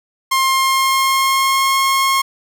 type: tone with pitch glide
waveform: sawtooth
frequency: 1062 to 1079.3 Hz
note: C6 to C#6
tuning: +25 to -47 cents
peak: -9 dBFS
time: 0.31-2.22 s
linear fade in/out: 10 ms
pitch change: +28 cents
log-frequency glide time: 0.46-1.75 s
effects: none